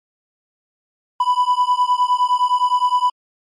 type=beating tone pair; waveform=triangle; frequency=987.8 / 997.5 Hz; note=B5 / B5; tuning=0 / +17 cents; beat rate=9.7 Hz; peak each=-15 dBFS; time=1.2-3.1 s; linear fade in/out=5 ms; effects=MP3 48 kbps